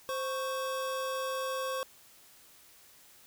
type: tone pair together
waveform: square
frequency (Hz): 522.3 / 1108.7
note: C5 / C#6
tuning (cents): -3 / 0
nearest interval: octave + minor second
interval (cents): 1303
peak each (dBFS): -35 / -37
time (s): 0.09-1.83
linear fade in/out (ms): 0
effects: white hiss -58 dBFS RMS until 3.26 s

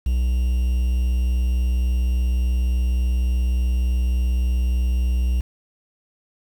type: tone with quantisation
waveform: triangle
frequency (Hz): 61.74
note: B1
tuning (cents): 0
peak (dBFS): -15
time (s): 0.06-5.41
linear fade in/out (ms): 5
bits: 7
effects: none

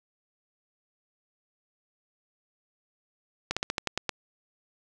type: slowing click train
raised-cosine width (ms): 0.2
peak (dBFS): -10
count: 8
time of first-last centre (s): 3.51-4.093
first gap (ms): 56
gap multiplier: 1.13
effects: none

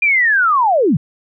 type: linear sweep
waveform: sine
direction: down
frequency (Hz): 2431 to 120.8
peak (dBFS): -10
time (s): 0.02-0.97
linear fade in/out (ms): 5
effects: none

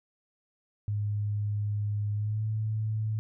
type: tone with pitch glide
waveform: sine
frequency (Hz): 103.83 to 108.74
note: G#2 to A2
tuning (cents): 0 to -20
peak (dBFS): -27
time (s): 0.88-3.19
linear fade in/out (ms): 0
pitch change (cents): +80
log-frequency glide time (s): 2.14-2.44
effects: none

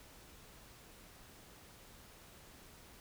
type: silence
effects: pink hiss -58 dBFS RMS until 3 s

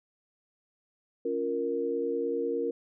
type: chord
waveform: sine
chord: Bb minor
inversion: first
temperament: just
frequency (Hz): 279.7 / 349.6 / 466.2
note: Db4 / F4 / Bb4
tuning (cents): +16 / +2 / 0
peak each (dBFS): -35 / -34 / -29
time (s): 1.25-2.71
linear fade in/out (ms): 5
effects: none

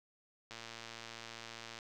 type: click train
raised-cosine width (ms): 0.2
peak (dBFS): -29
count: 148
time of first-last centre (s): 0.51-1.788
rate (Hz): 115
effects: none

